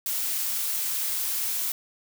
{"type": "noise", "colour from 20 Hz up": "blue", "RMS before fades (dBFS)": -28, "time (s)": [0.06, 1.72], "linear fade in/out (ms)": 2, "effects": []}